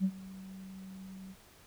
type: tone with ADSR envelope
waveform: sine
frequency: 190.2 Hz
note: F#3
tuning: 48 cents sharp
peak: -23 dBFS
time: 0-1.36 s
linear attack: 44 ms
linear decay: 61 ms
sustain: -21 dB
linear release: 58 ms
effects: tanh soft clip ceiling -21 dBFS + pink hiss -59 dBFS RMS until 1.66 s